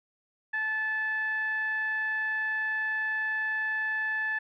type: tone with low-pass filter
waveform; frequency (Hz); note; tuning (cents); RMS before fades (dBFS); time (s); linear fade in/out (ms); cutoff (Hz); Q
15% pulse; 870; A5; -20; -30; 0.53-4.39; 10; 1800; 6.4
effects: none